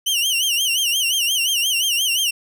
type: tone with vibrato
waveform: sawtooth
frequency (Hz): 2960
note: F#7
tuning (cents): 0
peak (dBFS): -14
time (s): 0.06-2.31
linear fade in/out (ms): 10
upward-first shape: sine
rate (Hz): 5.7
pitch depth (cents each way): 140
effects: none